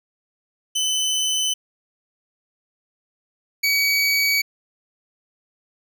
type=tone pair in turn; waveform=25% pulse; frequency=3026 / 2267 Hz; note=F#7 / C#7; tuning=+38 / +38 cents; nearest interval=perfect fourth; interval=500 cents; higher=first; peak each=-16 / -13 dBFS; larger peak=second; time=0.75-1.54 / 3.63-4.42 s; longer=neither; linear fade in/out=10 ms; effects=none